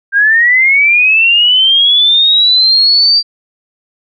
sine linear sweep, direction up, 1582 to 4699 Hz, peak -5 dBFS, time 0.12-3.23 s, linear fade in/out 50 ms, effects none

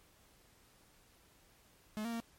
45% pulse tone with pitch steps, 213.9 / 232.4 / 230.7 Hz, A3 / A#3 / A#3, -49 / -5 / -18 cents, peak -37 dBFS, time 1.97-2.201 s, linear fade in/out 0 ms, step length 77 ms, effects pink hiss -66 dBFS RMS until 2.38 s + MP3 64 kbps

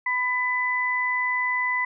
sine tone pair together, 1000 / 2000 Hz, B5 / B6, +21 / +21 cents, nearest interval octave, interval 1200 cents, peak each -27 / -23 dBFS, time 0.06-1.85 s, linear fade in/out 5 ms, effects none

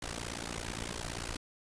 pink noise with amplitude modulation, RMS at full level -35 dBFS, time 0.02-1.37 s, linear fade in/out 5 ms, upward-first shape sine, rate 57.6 Hz, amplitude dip 95%, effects resampled to 22050 Hz

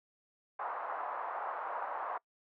pink band-pass noise, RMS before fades -39 dBFS, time 0.59-2.18 s, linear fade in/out 5 ms, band 730 to 1200 Hz, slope 24 dB/octave, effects noise-tail reverb RT60 0.1 s tail -25 dB re dry

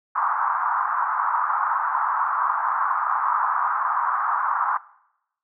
white band-pass noise, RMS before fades -23 dBFS, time 0.15-4.78 s, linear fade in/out 10 ms, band 900 to 1300 Hz, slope 48 dB/octave, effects noise-tail reverb RT60 0.8 s tail -20 dB re dry

